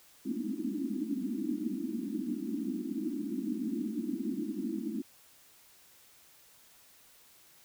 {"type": "band-pass noise", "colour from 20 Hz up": "white", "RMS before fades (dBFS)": -35, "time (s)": [0.25, 5.02], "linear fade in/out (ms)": 10, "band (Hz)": [200, 330], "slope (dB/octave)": 96, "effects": ["white hiss -60 dBFS RMS until 7.64 s"]}